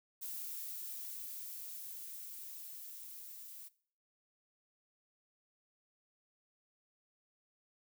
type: noise with level ramp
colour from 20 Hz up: violet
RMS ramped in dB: -43 to -51 dBFS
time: 0.21-3.69 s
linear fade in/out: 20 ms
effects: noise-tail reverb RT60 0.5 s tail -19 dB re dry